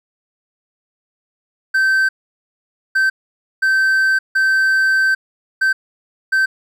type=tone bursts at uneven times; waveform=triangle; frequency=1550 Hz; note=G6; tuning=20 cents flat; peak=-10 dBFS; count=6; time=1.74-2.09 / 2.95-3.1 / 3.62-4.19 / 4.35-5.15 / 5.61-5.73 / 6.32-6.46 s; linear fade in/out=10 ms; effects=none